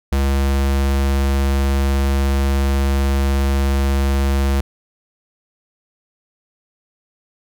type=tone; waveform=square; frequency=68.6 Hz; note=C#2; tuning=17 cents flat; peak=-15 dBFS; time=0.12-4.61 s; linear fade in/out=5 ms; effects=none